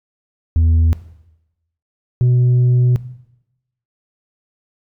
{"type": "tone pair in turn", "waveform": "sine", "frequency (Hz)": [81.5, 123.92], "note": ["E2", "B2"], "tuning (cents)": [-19, 6], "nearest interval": "perfect fifth", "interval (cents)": 725, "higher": "second", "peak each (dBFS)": -7, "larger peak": "neither", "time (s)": [[0.56, 0.93], [2.21, 2.96]], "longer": "second", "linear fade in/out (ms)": 0, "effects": ["noise-tail reverb RT60 0.9 s tail -18 dB re dry", "tanh soft clip ceiling -9 dBFS"]}